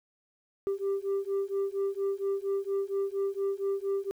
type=beating tone pair; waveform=sine; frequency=392 / 396.3 Hz; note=G4 / G4; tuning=0 / +19 cents; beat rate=4.3 Hz; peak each=-29 dBFS; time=0.67-4.11 s; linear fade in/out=0 ms; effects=tanh soft clip ceiling -25 dBFS + 10-bit